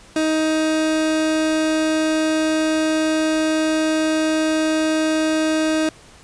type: tone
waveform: 30% pulse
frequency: 313.9 Hz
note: D#4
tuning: 15 cents sharp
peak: -14 dBFS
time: 0.16-5.89 s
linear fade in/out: 2 ms
effects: pink hiss -46 dBFS RMS until 6.23 s + resampled to 22050 Hz